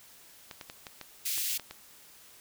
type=clicks; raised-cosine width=0.2 ms; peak=-24 dBFS; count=8; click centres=0.512 / 0.612 / 0.699 / 0.868 / 1.013 / 1.379 / 1.597 / 1.71 s
type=high-pass noise; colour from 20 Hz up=white; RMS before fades=-32 dBFS; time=1.25-1.58 s; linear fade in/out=10 ms; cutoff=2300 Hz; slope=24 dB/octave
effects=white hiss -55 dBFS RMS until 2.4 s